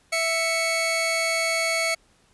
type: tone pair together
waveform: sawtooth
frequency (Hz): 660 / 2220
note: E5 / C#7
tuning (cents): +2 / +2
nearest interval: octave + major sixth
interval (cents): 2100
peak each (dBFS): -22 / -20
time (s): 0.12-1.95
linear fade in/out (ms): 10
effects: pink hiss -61 dBFS RMS until 2.33 s + resampled to 24000 Hz